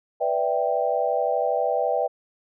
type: chord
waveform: sine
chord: E minor seventh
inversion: second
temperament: equal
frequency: 493.9 / 587.3 / 659.3 / 784 Hz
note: B4 / D5 / E5 / G5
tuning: 0 / 0 / 0 / 0 cents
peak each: -26 dBFS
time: 0.2-2.08 s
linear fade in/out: 20 ms
effects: none